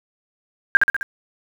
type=tone with echo; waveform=sine; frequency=1602 Hz; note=G6; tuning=37 cents sharp; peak=-6 dBFS; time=0.75-0.77 s; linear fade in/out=0 ms; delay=65 ms; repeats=4; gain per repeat=-4 dB; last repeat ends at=1.03 s; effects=7-bit